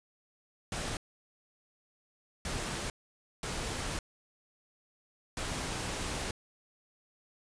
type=noise bursts at uneven times; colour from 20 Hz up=pink; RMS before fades=-36 dBFS; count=4; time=0.72-0.97 / 2.45-2.9 / 3.43-3.99 / 5.37-6.31 s; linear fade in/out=2 ms; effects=resampled to 22050 Hz